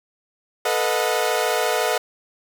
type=chord; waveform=sawtooth; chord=B dominant seventh; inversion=third; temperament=equal with one note detuned; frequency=440 / 493.9 / 622.3 / 724.8 Hz; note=A4 / B4 / D#5 / F#5; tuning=0 / 0 / 0 / -36 cents; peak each=-21 dBFS; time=0.65-1.98 s; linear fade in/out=5 ms; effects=none